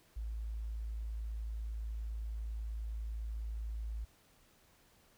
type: tone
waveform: sine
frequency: 55 Hz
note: A1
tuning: in tune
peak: -37 dBFS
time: 0.16-4.05 s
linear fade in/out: 10 ms
effects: pink hiss -67 dBFS RMS until 5.17 s